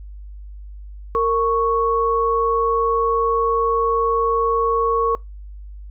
sine tone pair together, 460.1 / 1108.7 Hz, A#4 / C#6, -23 / 0 cents, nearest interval octave + minor third, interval 1523 cents, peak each -18 dBFS, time 1.15-5.15 s, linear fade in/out 0 ms, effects noise-tail reverb RT60 0.2 s tail -23 dB re dry + added 50 Hz sine -33 dBFS peak until 5.9 s

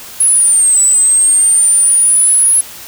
sine exponential two-way sweep, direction down then up, 10620 to 7902 to 10620 Hz, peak -6 dBFS, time 0.2-2.61 s, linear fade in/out 5 ms, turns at 0.81 s, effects white hiss -31 dBFS RMS until 2.87 s

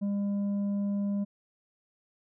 sine tone with tanh clipping, 201.4 Hz, G3, 47 cents sharp, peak -28 dBFS, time 0.01-1.25 s, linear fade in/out 20 ms, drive 5 dB, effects none

